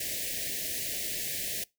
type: band-stop noise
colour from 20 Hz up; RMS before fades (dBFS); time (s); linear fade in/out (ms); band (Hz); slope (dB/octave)
white; -34; 0-1.64; 5; 690 to 1700; 96
effects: noise-tail reverb RT60 0.2 s tail -22 dB re dry